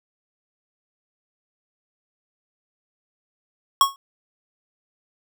square tone with exponential decay, 1100 Hz, C#6, 14 cents flat, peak -9 dBFS, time 3.81-3.96 s, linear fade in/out 1 ms, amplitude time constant 31 ms, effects none

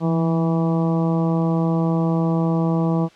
harmonic tone with a mistuned harmonic, 163.6 Hz, E3, 13 cents flat, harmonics 1 / 2 / 3 / 4 / 5 / 6 / 7, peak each -18 / -24 / -28 / -30 / -32 / -34 / -35 dBFS, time 0-3.09 s, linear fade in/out 50 ms, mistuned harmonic 1, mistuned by +39 cents, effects white hiss -50 dBFS RMS until 3.15 s + low-pass 4000 Hz 12 dB/octave

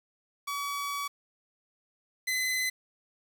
sawtooth tone pair in turn, 1138 / 2028 Hz, C#6 / B6, +45 / +45 cents, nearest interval minor seventh, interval 1000 cents, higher second, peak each -28 / -24 dBFS, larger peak second, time 0.47-1.08 / 2.27-2.7 s, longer first, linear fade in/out 10 ms, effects 9-bit

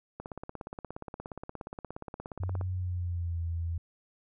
click train, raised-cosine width 1 ms, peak -25 dBFS, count 42, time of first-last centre 0.2-2.612 s, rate 17 Hz
sine tone with pitch glide, 92 to 83.88 Hz, F#2 to E2, -9 to +31 cents, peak -30 dBFS, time 2.4-3.78 s, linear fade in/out 5 ms, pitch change -160 cents, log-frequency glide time 2.73-3.4 s
effects none

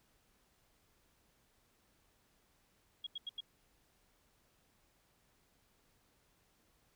sine tone bursts, 3300 Hz, G#7, 12 cents flat, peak -39 dBFS, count 4, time 3.04-3.406 s, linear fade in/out 5 ms, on 27 ms, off 86 ms, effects pink hiss -73 dBFS RMS until 6.95 s

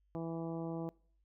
harmonic tone, 165.1 Hz, E3, 3 cents sharp, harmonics 1 / 2 / 3 / 4 / 5 / 6 / 7, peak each -41 / -41 / -45 / -47 / -51 / -55 / -58 dBFS, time 0.15-0.89 s, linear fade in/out 0 ms, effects noise-tail reverb RT60 0.5 s tail -24 dB re dry + added 50 Hz sine -70 dBFS peak until 1.24 s

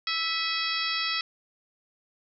harmonic tone with a mistuned harmonic, 658 Hz, E5, 3 cents flat, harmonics 2 / 3 / 4 / 5 / 6 / 7 / 8, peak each -34 / -34 / -34 / -34 / -34 / -34 / -34 dBFS, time 0.07-1.21 s, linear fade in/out 2 ms, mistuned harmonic 4, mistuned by -60 cents, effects none

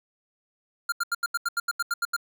square tone bursts, 1396.9 Hz, F6, in tune, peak -24 dBFS, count 12, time 0.89-2.165 s, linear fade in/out 5 ms, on 32 ms, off 81 ms, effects none

